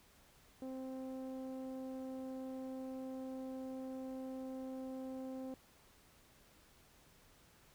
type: tone with low-pass filter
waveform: sawtooth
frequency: 261.6 Hz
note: C4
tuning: in tune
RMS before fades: -45 dBFS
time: 0.62-5.54 s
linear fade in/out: 0 ms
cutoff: 560 Hz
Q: 1.3
effects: pink hiss -66 dBFS RMS until 7.74 s